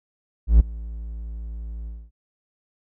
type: tone with ADSR envelope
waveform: triangle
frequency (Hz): 55.9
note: A1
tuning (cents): +28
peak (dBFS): -5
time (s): 0.47-2.11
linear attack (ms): 130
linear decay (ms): 12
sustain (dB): -23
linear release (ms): 240
effects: none